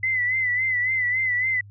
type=tone with vibrato; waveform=sine; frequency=2017 Hz; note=B6; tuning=36 cents sharp; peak=-20 dBFS; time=0.03-1.61 s; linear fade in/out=5 ms; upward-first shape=sine; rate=3.6 Hz; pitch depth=61 cents each way; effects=added 101 Hz sine -42 dBFS peak until 1.7 s